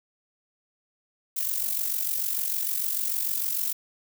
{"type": "noise with amplitude modulation", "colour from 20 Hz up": "violet", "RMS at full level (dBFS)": -25, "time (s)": [1.36, 3.73], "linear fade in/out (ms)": 10, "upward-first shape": "sine", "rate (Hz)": 46.7, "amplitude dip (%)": 65, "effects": []}